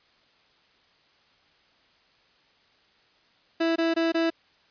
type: tone bursts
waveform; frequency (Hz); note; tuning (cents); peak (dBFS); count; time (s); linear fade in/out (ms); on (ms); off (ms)
30% pulse; 330; E4; +2; -19; 4; 3.6-4.303; 10; 160; 21
effects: white hiss -62 dBFS RMS until 4.7 s + resampled to 11025 Hz